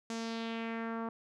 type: tone with low-pass filter sweep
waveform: sawtooth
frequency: 227.7 Hz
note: A#3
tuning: 40 cents flat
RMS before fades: -38 dBFS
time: 0.1-1.09 s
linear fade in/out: 2 ms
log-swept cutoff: 6900 to 1100 Hz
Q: 2.1
effects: none